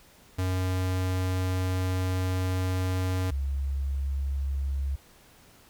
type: tone pair in turn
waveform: square / sine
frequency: 92.5 / 68.68 Hz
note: F#2 / C#2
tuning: 0 / -15 cents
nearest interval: perfect fourth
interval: 515 cents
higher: first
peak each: -26 dBFS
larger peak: neither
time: 0.38-3.31 / 3.31-4.96 s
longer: first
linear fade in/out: 10 ms
effects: pink hiss -56 dBFS RMS until 5.69 s